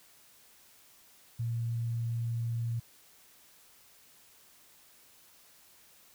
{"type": "tone", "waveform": "sine", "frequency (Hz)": 116.54, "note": "A#2", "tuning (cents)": 0, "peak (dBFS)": -30, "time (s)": [1.39, 2.8], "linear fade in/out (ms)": 10, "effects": ["white hiss -60 dBFS RMS until 6.14 s"]}